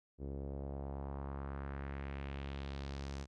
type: tone with low-pass filter sweep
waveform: sawtooth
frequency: 69.1 Hz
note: C#2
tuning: 5 cents flat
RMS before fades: -43 dBFS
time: 0.18-3.27 s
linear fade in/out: 50 ms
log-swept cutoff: 400 to 6500 Hz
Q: 1.8
effects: none